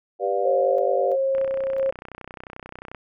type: chord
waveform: sine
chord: G dominant seventh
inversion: none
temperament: just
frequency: 392 / 490 / 588 / 705.6 Hz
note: G4 / B4 / D5 / F5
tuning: 0 / -14 / +2 / +18 cents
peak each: -26 dBFS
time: 0.19-1.17 s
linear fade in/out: 50 ms
type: tone with tremolo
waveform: sine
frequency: 538 Hz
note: C5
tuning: 48 cents sharp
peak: -19 dBFS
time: 0.45-1.91 s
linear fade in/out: 10 ms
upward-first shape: square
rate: 1.5 Hz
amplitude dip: 30%
type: click train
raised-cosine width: 0.5 ms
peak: -22 dBFS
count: 51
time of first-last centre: 1.35-2.947 s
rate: 31.3 Hz
effects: none